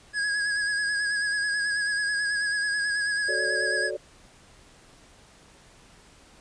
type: tone with vibrato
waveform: square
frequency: 1661.2 Hz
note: G#6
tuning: in tune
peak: -25 dBFS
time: 0.13-3.91 s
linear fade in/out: 50 ms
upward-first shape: sine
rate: 9.2 Hz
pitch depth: 35 cents each way
type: chord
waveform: sine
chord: D major seventh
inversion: first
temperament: equal with one note detuned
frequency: 370 / 440 / 554.4 / 594.2 Hz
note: F#4 / A4 / C#5 / D5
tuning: 0 / 0 / 0 / +20 cents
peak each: -34 dBFS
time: 3.28-3.97 s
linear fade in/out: 10 ms
effects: pink hiss -54 dBFS RMS until 6.4 s + resampled to 22050 Hz